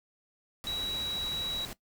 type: tone in noise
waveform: sine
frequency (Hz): 3886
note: B7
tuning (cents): -29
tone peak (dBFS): -31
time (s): 0.67-1.65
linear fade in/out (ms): 0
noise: pink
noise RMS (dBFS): -42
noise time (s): 0.64-1.73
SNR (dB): +8
effects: noise-tail reverb RT60 0.1 s tail -18 dB re dry